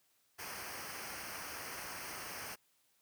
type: noise with comb filter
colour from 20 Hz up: pink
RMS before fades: -45 dBFS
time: 0.38-2.56 s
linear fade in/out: 20 ms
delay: 0.27 ms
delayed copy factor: -0.75
effects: white hiss -74 dBFS RMS until 3.01 s + high-pass 60 Hz 12 dB/octave